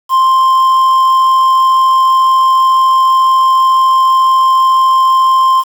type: tone with quantisation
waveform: triangle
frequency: 1049 Hz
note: C6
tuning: 4 cents sharp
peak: -4 dBFS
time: 0.09-5.64 s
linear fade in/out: 50 ms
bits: 5
effects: none